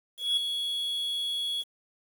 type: tone with ADSR envelope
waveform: triangle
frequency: 3354 Hz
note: G#7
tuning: 16 cents sharp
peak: -20 dBFS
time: 0.17-1.64 s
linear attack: 200 ms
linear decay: 7 ms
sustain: -7 dB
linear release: 36 ms
effects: 8-bit